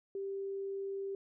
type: tone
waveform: sine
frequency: 392.4 Hz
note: G4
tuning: 2 cents sharp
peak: -36 dBFS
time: 0.15-1.15 s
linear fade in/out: 2 ms
effects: none